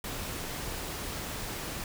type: noise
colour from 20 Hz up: pink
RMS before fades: -37 dBFS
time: 0.04-1.84 s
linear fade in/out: 2 ms
effects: none